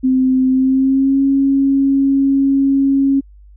sine tone with pitch glide, 259.5 to 273.8 Hz, C4 to C#4, -14 to -21 cents, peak -10 dBFS, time 0.03-3.21 s, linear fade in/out 20 ms, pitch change +93 cents, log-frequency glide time 0.49-1.22 s, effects added 50 Hz sine -39 dBFS peak until 3.56 s

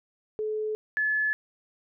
sine tone pair in turn, 430 / 1720 Hz, A4 / A6, -40 / -40 cents, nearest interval 2 octaves, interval 2400 cents, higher second, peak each -27 / -23 dBFS, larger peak second, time 0.39-0.75 / 0.97-1.33 s, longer neither, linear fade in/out 0 ms, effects none

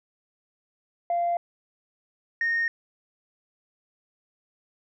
sine tone pair in turn, 692 / 1847.4 Hz, F5 / A#6, -16 / -16 cents, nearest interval octave + perfect fourth, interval 1700 cents, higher second, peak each -21 dBFS, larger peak neither, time 1.1-1.37 / 2.41-2.68 s, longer neither, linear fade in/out 2 ms, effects tanh soft clip ceiling -19 dBFS

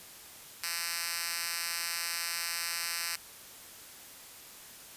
5% pulse tone with high-pass filter, 170 Hz, F3, 46 cents flat, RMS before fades -35 dBFS, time 0.63-3.16 s, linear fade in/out 5 ms, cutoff 3100 Hz, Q 0.64, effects white hiss -50 dBFS RMS until 4.96 s + resampled to 32000 Hz

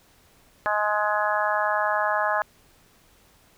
harmonic tone, 210 Hz, G#3, 19 cents sharp, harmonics 3 / 4 / 5 / 6 / 7 / 8, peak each -27 / -27 / -28 / -29 / -32 / -28 dBFS, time 0.66-2.42 s, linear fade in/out 0 ms, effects pink hiss -58 dBFS RMS until 3.57 s

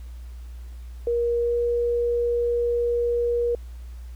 sine tone with pitch glide, 473.3 to 476.3 Hz, A#4 to A#4, +26 to +37 cents, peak -20 dBFS, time 1.07-3.55 s, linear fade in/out 2 ms, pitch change +11 cents, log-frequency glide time 1.41-1.55 s, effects added 60 Hz sine -35 dBFS peak until 4.15 s + pink hiss -57 dBFS RMS until 4.15 s

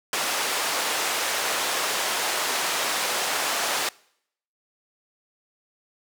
pink band-pass noise, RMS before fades -26 dBFS, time 0.13-3.89 s, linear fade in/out 2 ms, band 620 to 11000 Hz, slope 12 dB/octave, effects noise-tail reverb RT60 0.7 s tail -24 dB re dry

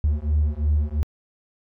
triangle beating tone pair, 73.42 / 76.32 Hz, D2 / D#2, 0 / -33 cents, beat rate 2.9 Hz, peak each -19 dBFS, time 0.04-1.03 s, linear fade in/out 0 ms, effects tanh soft clip ceiling -11 dBFS

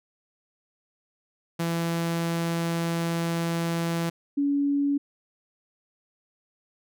sawtooth / sine tone pair in turn, 167.7 / 283.5 Hz, E3 / C#4, +30 / +39 cents, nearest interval major sixth, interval 909 cents, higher second, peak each -21 dBFS, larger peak neither, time 1.59-4.1 / 4.37-4.98 s, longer first, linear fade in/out 10 ms, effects none

